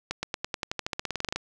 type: accelerating click train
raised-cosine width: 0.2 ms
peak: -12 dBFS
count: 19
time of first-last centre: 0.11-1.36 s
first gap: 120 ms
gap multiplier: 0.93
effects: none